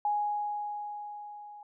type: tone with level ramp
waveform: sine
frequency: 830.6 Hz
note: G#5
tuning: in tune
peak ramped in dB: -25 to -45 dBFS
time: 0.05-1.63 s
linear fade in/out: 2 ms
effects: none